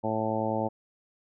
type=harmonic tone; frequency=110 Hz; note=A2; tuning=in tune; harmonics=1 / 2 / 3 / 4 / 5 / 6 / 7 / 8; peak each=-36 / -33 / -35 / -37 / -32 / -35 / -35 / -34 dBFS; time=0.03-0.69 s; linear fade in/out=20 ms; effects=none